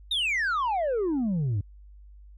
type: exponential sweep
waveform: sine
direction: down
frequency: 3795 to 93.3 Hz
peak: -21 dBFS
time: 0.11-1.61 s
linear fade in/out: 5 ms
effects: tanh soft clip ceiling -23 dBFS + added 50 Hz sine -46 dBFS peak until 2.37 s